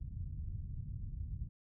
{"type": "low-pass noise", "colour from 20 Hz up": "white", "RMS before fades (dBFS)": -42, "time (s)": [0, 1.49], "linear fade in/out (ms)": 10, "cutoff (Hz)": 120, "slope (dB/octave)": 24, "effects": []}